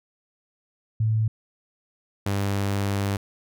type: tone pair in turn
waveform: sine / sawtooth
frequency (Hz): 110 / 99.65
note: A2 / G2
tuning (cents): 0 / +29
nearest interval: major second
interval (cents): 171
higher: first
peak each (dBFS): -19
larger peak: neither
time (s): 1-1.28 / 2.26-3.17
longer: second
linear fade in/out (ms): 5
effects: none